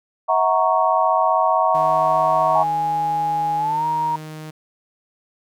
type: chord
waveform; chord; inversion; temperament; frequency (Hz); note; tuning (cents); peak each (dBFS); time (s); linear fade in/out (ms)
sine; F# dominant seventh; third; equal with one note detuned; 644.6 / 740 / 932.3 / 1108.7; E5 / F#5 / A#5 / C#6; -39 / 0 / 0 / 0; -20; 0.28-2.64; 20
type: tone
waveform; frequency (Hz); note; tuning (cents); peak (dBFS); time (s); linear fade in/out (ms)
sawtooth; 155.5; D#3; -1; -28; 1.74-4.51; 10
type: tone with pitch glide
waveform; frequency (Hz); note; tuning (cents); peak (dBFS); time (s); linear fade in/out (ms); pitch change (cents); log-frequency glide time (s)
sine; 828 to 940.2; G#5 to A#5; -5 to +15; -18; 2.55-4.16; 5; +220; 3.57-3.85
effects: none